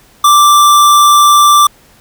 square tone, 1174.7 Hz, D6, in tune, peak -4 dBFS, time 0.24-1.67 s, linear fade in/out 5 ms, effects pink hiss -45 dBFS RMS until 2 s

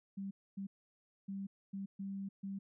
sine tone bursts at uneven times, 196 Hz, G3, in tune, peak -39 dBFS, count 6, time 0.17-0.31 / 0.57-0.67 / 1.28-1.47 / 1.73-1.86 / 1.99-2.29 / 2.43-2.59 s, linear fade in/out 10 ms, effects none

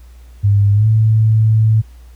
sine tone with pitch glide, 101.4 to 109.94 Hz, G#2 to A2, -41 to -1 cents, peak -8 dBFS, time 0.43-1.82 s, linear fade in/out 20 ms, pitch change +140 cents, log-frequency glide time 0.73-0.87 s, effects added 60 Hz sine -36 dBFS peak until 2.15 s + pink hiss -53 dBFS RMS until 2.15 s

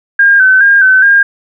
sine tone with vibrato, 1568 Hz, G6, in tune, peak -3 dBFS, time 0.19-1.23 s, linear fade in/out 5 ms, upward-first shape square, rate 2.4 Hz, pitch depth 49 cents each way, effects none

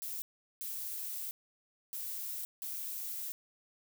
violet noise bursts at uneven times, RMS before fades -40 dBFS, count 4, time 0.02-0.22 / 0.61-1.31 / 1.93-2.45 / 2.62-3.32 s, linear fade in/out 0 ms, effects none

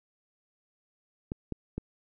clicks, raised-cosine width 3 ms, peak -20 dBFS, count 3, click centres 1.319 / 1.523 / 1.78 s, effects none

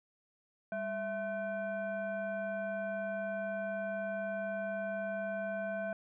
sine tone with frequency modulation, 661 Hz, E5, 5 cents sharp, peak -34 dBFS, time 0.72-5.93 s, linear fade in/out 2 ms, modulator 860 Hz, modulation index 0.83, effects none

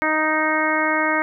harmonic tone, 311.1 Hz, D#4, in tune, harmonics 1 / 2 / 3 / 4 / 5 / 6 / 7, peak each -25 / -25 / -25 / -25 / -25 / -25 / -25 dBFS, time 0.02-1.22 s, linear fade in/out 0 ms, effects none

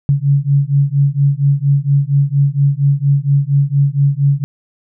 sine beating tone pair, 138.59 / 142.89 Hz, C#3 / D3, 0 / -47 cents, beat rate 4.3 Hz, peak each -13 dBFS, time 0.09-4.44 s, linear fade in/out 0 ms, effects none

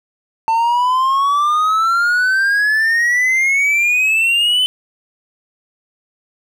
triangle exponential sweep, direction up, 891 to 3049 Hz, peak -10 dBFS, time 0.48-4.66 s, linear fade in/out 0 ms, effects none

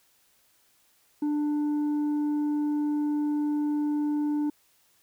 sine tone with tanh clipping, 296.1 Hz, D4, 14 cents sharp, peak -25 dBFS, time 1.22-4.5 s, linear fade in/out 5 ms, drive 4 dB, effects white hiss -65 dBFS RMS until 5.02 s

